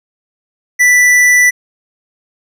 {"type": "tone with hard clipping", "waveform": "sine", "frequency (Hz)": 1975.5, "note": "B6", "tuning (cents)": 0, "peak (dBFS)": -7, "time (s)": [0.79, 1.51], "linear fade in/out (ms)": 20, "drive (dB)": 12, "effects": []}